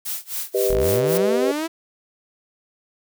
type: noise with tremolo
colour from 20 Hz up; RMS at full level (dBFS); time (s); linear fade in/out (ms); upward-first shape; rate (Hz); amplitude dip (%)
blue; -26; 0.05-1.18; 10; sine; 3.8; 95
type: chord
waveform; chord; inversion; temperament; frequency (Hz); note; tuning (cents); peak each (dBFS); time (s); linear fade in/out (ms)
sine; G augmented; none; equal; 392 / 493.9 / 622.3; G4 / B4 / D#5; 0 / 0 / 0; -20 / -22 / -25; 0.54-1.52; 10
type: linear sweep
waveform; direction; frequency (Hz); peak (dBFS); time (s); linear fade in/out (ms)
sawtooth; up; 32.11 to 334.7; -19; 0.69-1.68; 20
effects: none